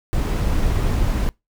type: noise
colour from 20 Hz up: brown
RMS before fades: -19 dBFS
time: 0.13-1.29 s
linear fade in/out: 0 ms
effects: noise-tail reverb RT60 0.2 s tail -24 dB re dry